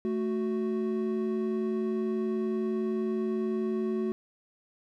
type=tone pair together; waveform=triangle; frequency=220.2 / 370 Hz; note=A3 / F#4; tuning=+2 / 0 cents; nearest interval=major sixth; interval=898 cents; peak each=-28 / -28 dBFS; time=0.05-4.12 s; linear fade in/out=0 ms; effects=none